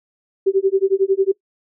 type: tone with tremolo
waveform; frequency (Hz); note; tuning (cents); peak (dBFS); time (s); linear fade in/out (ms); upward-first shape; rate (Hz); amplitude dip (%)
sine; 387; G4; -22; -10; 0.46-1.32; 10; sine; 11; 100
effects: noise-tail reverb RT60 0.1 s tail -21 dB re dry